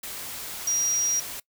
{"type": "tone in noise", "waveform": "sine", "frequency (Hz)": 5730, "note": "F8", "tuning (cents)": 44, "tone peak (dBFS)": -21, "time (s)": [0.67, 1.2], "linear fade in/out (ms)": 5, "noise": "white", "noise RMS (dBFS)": -36, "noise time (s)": [0.03, 1.4], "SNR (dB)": 12, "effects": ["noise-tail reverb RT60 0.1 s tail -23 dB re dry"]}